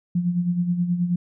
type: tone with tremolo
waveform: sine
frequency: 175.8 Hz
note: F3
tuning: 12 cents sharp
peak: -17 dBFS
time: 0.15-1.16 s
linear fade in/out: 5 ms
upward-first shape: sine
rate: 9.4 Hz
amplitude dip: 60%
effects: none